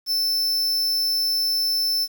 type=tone; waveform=45% pulse; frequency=5300 Hz; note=E8; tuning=9 cents sharp; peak=-20 dBFS; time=0.06-2.08 s; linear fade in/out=50 ms; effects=8-bit